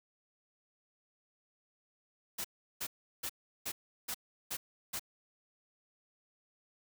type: noise bursts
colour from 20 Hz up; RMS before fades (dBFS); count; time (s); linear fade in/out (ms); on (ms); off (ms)
white; -38; 7; 2.38-4.995; 10; 65; 360
effects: none